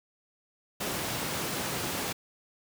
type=high-pass noise; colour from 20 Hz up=pink; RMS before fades=-33 dBFS; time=0.8-2.13 s; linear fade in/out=10 ms; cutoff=120 Hz; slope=12 dB/octave; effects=none